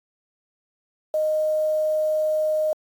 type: tone with quantisation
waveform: sine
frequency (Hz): 619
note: D#5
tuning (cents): -9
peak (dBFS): -19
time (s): 1.14-2.73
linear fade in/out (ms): 2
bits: 7
effects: AAC 64 kbps